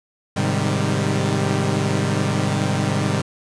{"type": "chord", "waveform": "sawtooth", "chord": "Ab major seventh", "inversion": "none", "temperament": "equal with one note detuned", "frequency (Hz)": [103.83, 130.81, 153.42, 196], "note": ["Ab2", "C3", "Eb3", "G3"], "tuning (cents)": [0, 0, -24, 0], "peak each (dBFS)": -20, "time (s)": [0.36, 3.22], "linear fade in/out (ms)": 10, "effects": ["resampled to 22050 Hz", "7-bit"]}